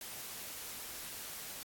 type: noise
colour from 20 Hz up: white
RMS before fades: -45 dBFS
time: 0.01-1.63 s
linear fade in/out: 2 ms
effects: AAC 64 kbps